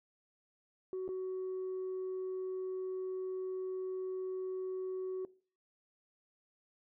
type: tone with dropouts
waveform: sine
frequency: 373.7 Hz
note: F#4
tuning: 17 cents sharp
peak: -34 dBFS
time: 0.93-5.25 s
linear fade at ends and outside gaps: 1 ms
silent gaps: 1.079-1.089 s
effects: noise-tail reverb RT60 0.4 s tail -21 dB re dry + tanh soft clip ceiling -34 dBFS